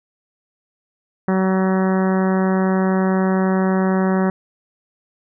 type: harmonic tone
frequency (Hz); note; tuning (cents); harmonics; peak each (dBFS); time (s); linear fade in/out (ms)
188.8; F#3; +35; 1 / 2 / 3 / 4 / 5 / 6 / 7 / 8 / 9 / 10; -16 / -22 / -26 / -28 / -30 / -32 / -33 / -34 / -35 / -36; 1.28-4.3; 2
effects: none